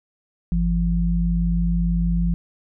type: tone pair together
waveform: sine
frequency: 50.87 / 171.1 Hz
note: G#1 / F3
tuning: -35 / -35 cents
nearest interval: octave + major sixth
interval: 2100 cents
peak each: -20 dBFS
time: 0.52-2.34 s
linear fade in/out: 0 ms
effects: none